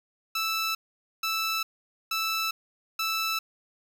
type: tone bursts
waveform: 15% pulse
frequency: 1318.5 Hz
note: E6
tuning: in tune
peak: -20 dBFS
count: 4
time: 0.35-3.39 s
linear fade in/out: 5 ms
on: 400 ms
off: 480 ms
effects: none